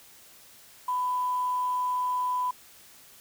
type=tone with quantisation; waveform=sine; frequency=998 Hz; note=B5; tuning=18 cents sharp; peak=-25 dBFS; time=0.88-2.51 s; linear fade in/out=5 ms; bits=8; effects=white hiss -53 dBFS RMS until 3.2 s